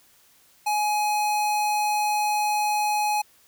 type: tone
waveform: square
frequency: 840 Hz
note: G#5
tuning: 19 cents sharp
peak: -22 dBFS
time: 0.66-3.22 s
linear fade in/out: 10 ms
effects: white hiss -58 dBFS RMS until 3.47 s